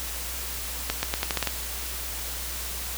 accelerating click train, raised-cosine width 0.2 ms, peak -7 dBFS, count 8, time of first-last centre 0.9-1.473 s, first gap 130 ms, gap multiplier 0.84, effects added 60 Hz sine -37 dBFS peak until 2.97 s + white hiss -34 dBFS RMS until 2.97 s

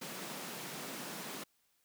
pink high-pass noise, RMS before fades -44 dBFS, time 0.01-1.44 s, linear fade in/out 10 ms, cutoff 150 Hz, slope 48 dB/octave, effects white hiss -75 dBFS RMS until 1.84 s

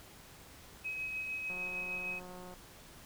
sine tone with tremolo, 2543 Hz, D#7, 37 cents sharp, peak -35 dBFS, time 0.84-2.2 s, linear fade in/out 20 ms, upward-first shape sine, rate 6.6 Hz, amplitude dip 30%
click train, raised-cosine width 1 ms, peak -37 dBFS, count 189, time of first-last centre 1.5-2.539 s, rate 181 Hz
effects pink hiss -55 dBFS RMS until 3.05 s

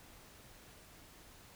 silence, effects pink hiss -58 dBFS RMS until 1.55 s

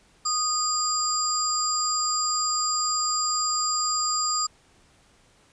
sine tone cluster, 1238 / 4842 / 7360 Hz, D#6 / D#8 / A#8, -9 / -48 / -23 cents, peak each -27 dBFS, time 0.25-4.47 s, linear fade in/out 10 ms, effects pink hiss -59 dBFS RMS until 5.52 s + resampled to 22050 Hz

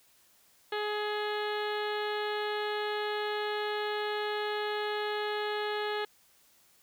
harmonic tone, 420 Hz, G#4, 19 cents sharp, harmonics 1 / 2 / 3 / 4 / 5 / 6 / 7 / 8 / 9 / 10, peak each -33 / -37 / -41 / -39 / -45 / -49 / -45 / -45 / -49 / -48 dBFS, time 0.72-6.05 s, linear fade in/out 5 ms, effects white hiss -64 dBFS RMS until 6.82 s

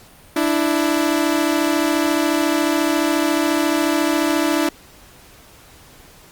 sawtooth tone pair together, 295 / 329.2 Hz, D4 / E4, +8 / -2 cents, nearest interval major second, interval 190 cents, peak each -15 dBFS, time 0.36-4.69 s, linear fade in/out 5 ms, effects pink hiss -46 dBFS RMS until 6.31 s + Opus 48 kbps

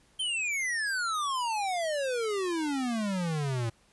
square exponential sweep, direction down, 3159 to 111.7 Hz, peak -29 dBFS, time 0.19-3.7 s, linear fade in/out 10 ms, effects pink hiss -64 dBFS RMS until 3.92 s + resampled to 24000 Hz

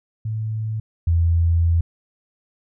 sine tone pair in turn, 109.6 / 84.01 Hz, A2 / E2, -6 / +33 cents, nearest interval perfect fourth, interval 461 cents, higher first, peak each -22 / -14 dBFS, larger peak second, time 0.25-0.8 / 1.07-1.81 s, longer second, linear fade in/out 5 ms, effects none

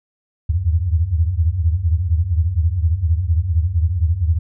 sine tone cluster, 77.7 / 81.9 / 92.9 Hz, D#2 / E2 / F#2, -2 / -11 / +7 cents, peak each -19 dBFS, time 0.49-4.39 s, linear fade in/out 10 ms, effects none

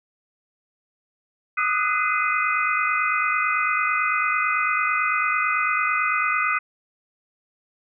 sine tone cluster, 1220 / 1269 / 1483 / 2048 / 2497 Hz, D#6 / D#6 / F#6 / C7 / D#7, -34 / +34 / +4 / -38 / +6 cents, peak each -26 dBFS, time 1.57-6.59 s, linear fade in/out 10 ms, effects none

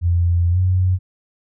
sine tone with pitch glide, 86.4 to 92.07 Hz, F2 to F#2, -18 to -8 cents, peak -13 dBFS, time 0.01-0.99 s, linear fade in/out 50 ms, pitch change +110 cents, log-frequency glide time 0.51-0.58 s, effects none

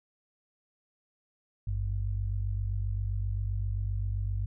sine tone pair together, 51.28 / 98.9 Hz, G#1 / G2, -21 / +16 cents, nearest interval major seventh, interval 1137 cents, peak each -31 / -31 dBFS, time 1.67-4.46 s, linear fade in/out 5 ms, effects none

